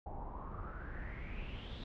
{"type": "noise with low-pass filter sweep", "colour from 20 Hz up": "brown", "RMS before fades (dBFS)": -44, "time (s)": [0.06, 1.84], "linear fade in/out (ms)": 5, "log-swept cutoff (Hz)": [760, 3800], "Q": 6.6, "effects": []}